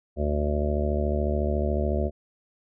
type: harmonic tone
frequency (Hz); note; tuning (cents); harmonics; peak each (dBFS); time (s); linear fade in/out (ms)
73.9; D2; +11; 1 / 2 / 3 / 4 / 5 / 6 / 7 / 8 / 9; -25 / -37 / -31 / -41 / -31 / -41 / -35 / -32 / -34; 0.16-2.11; 50
effects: none